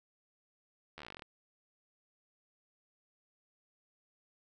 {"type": "slowing click train", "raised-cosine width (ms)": 0.3, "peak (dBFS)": -30, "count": 14, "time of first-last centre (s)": [0.98, 1.222], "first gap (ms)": 12, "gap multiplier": 1.07, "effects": []}